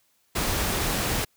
pink noise, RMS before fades -26 dBFS, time 0.35-1.25 s, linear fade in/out 10 ms, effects white hiss -67 dBFS RMS until 1.36 s

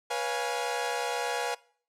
sawtooth chord, C# dominant seventh, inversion third, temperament equal with one note detuned, 486 / 554.4 / 698.5 / 830.6 Hz, B4 / C#5 / E#5 / G#5, -28 / 0 / 0 / 0 cents, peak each -30 / -34 / -32 / -29 dBFS, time 0.1-1.55 s, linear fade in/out 10 ms, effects noise-tail reverb RT60 0.5 s tail -22 dB re dry + low-pass 10000 Hz 12 dB/octave

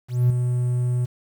triangle tone with ADSR envelope, 123.47 Hz, B2, in tune, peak -10 dBFS, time 0.08-1.06 s, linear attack 220 ms, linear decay 5 ms, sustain -7 dB, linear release 15 ms, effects tanh soft clip ceiling -8 dBFS + 8-bit

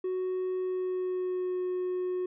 triangle tone with pitch glide, 370 to 364.5 Hz, F#4 to F#4, 0 to -26 cents, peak -26 dBFS, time 0.04-2.26 s, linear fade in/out 5 ms, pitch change -26 cents, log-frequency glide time 0.58-1.61 s, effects tanh soft clip ceiling -23 dBFS + resampled to 8000 Hz

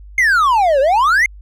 triangle exponential two-way sweep, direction down then up, 2157 to 519 to 2157 Hz, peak -8 dBFS, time 0.18-1.26 s, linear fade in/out 2 ms, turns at 0.8 s, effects added 50 Hz sine -34 dBFS peak until 1.41 s

